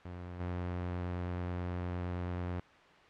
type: tone with level steps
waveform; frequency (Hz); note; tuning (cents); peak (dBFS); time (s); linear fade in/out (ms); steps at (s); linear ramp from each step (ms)
sawtooth; 89; F2; +33; -38 / -31; 0.05-2.6; 5; 0.39; 20
effects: white hiss -57 dBFS RMS until 3.09 s + low-pass 2000 Hz 12 dB/octave